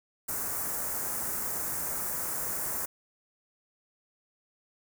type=band-stop noise; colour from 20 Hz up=white; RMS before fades=-33 dBFS; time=0.28-2.86 s; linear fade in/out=10 ms; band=1700 to 6800 Hz; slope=24 dB/octave; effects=none